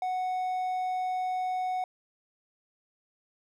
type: tone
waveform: triangle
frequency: 739 Hz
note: F#5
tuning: 2 cents flat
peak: -26 dBFS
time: 0.02-1.84 s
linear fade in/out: 2 ms
effects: none